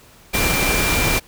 sine tone in noise, 2369 Hz, D7, 14 cents sharp, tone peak -22 dBFS, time 0.33-1.2 s, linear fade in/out 20 ms, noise pink, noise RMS -19 dBFS, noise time 0.33-1.2 s, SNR -6 dB, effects pink hiss -48 dBFS RMS until 1.27 s

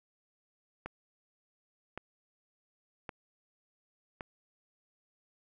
click train, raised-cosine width 0.5 ms, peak -24 dBFS, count 4, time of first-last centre 0.86-4.208 s, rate 0.896 Hz, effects none

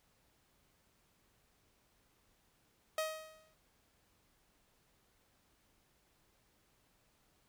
sawtooth tone with exponential decay, 630 Hz, D#5, 21 cents sharp, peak -28 dBFS, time 2.98-3.54 s, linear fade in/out 2 ms, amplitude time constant 120 ms, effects pink hiss -73 dBFS RMS until 7.48 s

